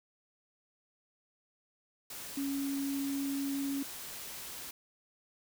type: tone in noise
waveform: sine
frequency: 277.2 Hz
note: C#4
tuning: in tune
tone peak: -32 dBFS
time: 2.37-3.83 s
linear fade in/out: 5 ms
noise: white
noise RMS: -44 dBFS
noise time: 2.1-4.71 s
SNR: +9 dB
effects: none